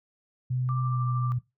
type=tone with pitch glide; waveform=sine; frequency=126.7 to 123.38 Hz; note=B2 to B2; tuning=+45 to -1 cents; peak=-25 dBFS; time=0.5-1.39 s; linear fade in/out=10 ms; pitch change=-46 cents; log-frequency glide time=0.79-1.03 s
type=tone with tremolo; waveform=sine; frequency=1178 Hz; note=D6; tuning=5 cents sharp; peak=-32 dBFS; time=0.69-1.32 s; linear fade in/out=0 ms; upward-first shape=sine; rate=13 Hz; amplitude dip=40%
effects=noise-tail reverb RT60 0.2 s tail -17 dB re dry